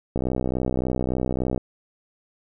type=click train; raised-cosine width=2 ms; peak=-11 dBFS; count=91; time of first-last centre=0.16-1.577 s; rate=63.5 Hz; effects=none